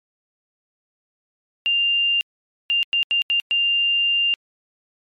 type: tone bursts at uneven times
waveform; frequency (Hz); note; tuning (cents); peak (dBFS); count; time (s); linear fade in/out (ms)
sine; 2794; F7; 0; -16; 6; 1.66-2.21 / 2.7-2.83 / 2.93-3.03 / 3.11-3.22 / 3.3-3.4 / 3.51-4.34; 0
effects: MP3 96 kbps